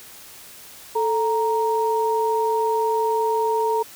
sine tone pair together, 440 / 932.9 Hz, A4 / A#5, 0 / +1 cents, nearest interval octave + minor second, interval 1301 cents, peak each -21 dBFS, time 0.95-3.83 s, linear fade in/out 10 ms, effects white hiss -43 dBFS RMS until 3.95 s

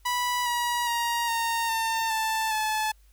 sawtooth tone with pitch steps, 983 / 962.2 / 941.9 / 922 / 902.5 / 883.4 / 864.7 Hz, B5 / B5 / A#5 / A#5 / A5 / A5 / A5, -8 / -45 / +18 / -19 / +44 / +7 / -30 cents, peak -21 dBFS, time 0.05-2.92 s, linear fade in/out 10 ms, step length 410 ms, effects added 50 Hz sine -54 dBFS peak until 3.12 s + white hiss -66 dBFS RMS until 3.12 s

